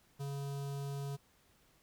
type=tone with notch filter; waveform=square; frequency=140 Hz; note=C#3; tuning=18 cents sharp; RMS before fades=-40 dBFS; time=0.19-1.17 s; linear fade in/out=20 ms; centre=2000 Hz; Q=1; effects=pink hiss -69 dBFS RMS until 1.82 s